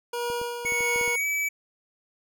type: tone with tremolo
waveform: 25% pulse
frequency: 478.4 Hz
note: A#4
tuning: 45 cents sharp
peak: -23 dBFS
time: 0.13-1.16 s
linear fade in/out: 5 ms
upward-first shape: sine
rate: 1.5 Hz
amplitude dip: 50%
type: clicks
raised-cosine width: 2 ms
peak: -27 dBFS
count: 8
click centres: 0.301 / 0.415 / 0.65 / 0.722 / 0.807 / 0.96 / 1.012 / 1.078 s
type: tone with pitch glide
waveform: square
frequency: 2217 to 2295 Hz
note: C#7 to D7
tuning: 0 to -40 cents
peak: -25 dBFS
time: 0.65-1.49 s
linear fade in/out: 10 ms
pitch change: +60 cents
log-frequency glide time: 1.14-1.26 s
effects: none